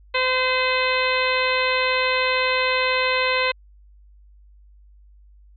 harmonic tone, 513 Hz, C5, 34 cents flat, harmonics 1 / 2 / 3 / 4 / 5 / 6 / 7 / 8, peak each -24 / -25 / -28 / -25 / -25 / -32 / -32 / -30 dBFS, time 0.14-3.52 s, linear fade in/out 10 ms, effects added 50 Hz sine -47 dBFS peak until 5.56 s

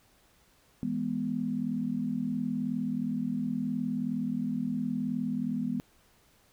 sine chord, E major, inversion none, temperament equal, 164.81 / 207.7 / 246.9 Hz, E3 / G#3 / B3, 0 / 0 / 0 cents, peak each -37 / -33 / -31 dBFS, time 0.83-5.8 s, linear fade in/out 0 ms, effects pink hiss -64 dBFS RMS until 6.52 s

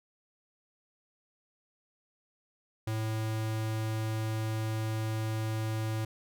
square tone, 110 Hz, A2, in tune, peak -31 dBFS, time 2.87-6.05 s, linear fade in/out 5 ms, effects none

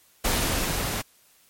pink noise with level ramp, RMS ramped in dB -23 to -29 dBFS, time 0.24-1.02 s, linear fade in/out 10 ms, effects white hiss -59 dBFS RMS until 1.49 s + MP3 64 kbps

